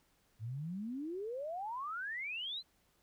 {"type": "exponential sweep", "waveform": "sine", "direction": "up", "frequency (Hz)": [103.5, 4200], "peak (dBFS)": -38, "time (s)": [0.39, 2.63], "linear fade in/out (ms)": 50, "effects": ["pink hiss -73 dBFS RMS until 3.02 s"]}